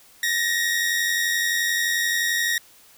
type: tone pair together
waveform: sawtooth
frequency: 1795 / 1886.5 Hz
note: A6 / A#6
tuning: +34 / +20 cents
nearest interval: minor second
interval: 86 cents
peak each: -24 / -18 dBFS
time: 0.23-2.58 s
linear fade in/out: 2 ms
effects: white hiss -52 dBFS RMS until 2.97 s